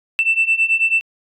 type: beating tone pair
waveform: sine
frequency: 2664 / 2673.2 Hz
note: E7 / E7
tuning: +18 / +24 cents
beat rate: 9.2 Hz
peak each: -17 / -15 dBFS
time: 0.19-1.01 s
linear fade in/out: 0 ms
effects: tanh soft clip ceiling -7 dBFS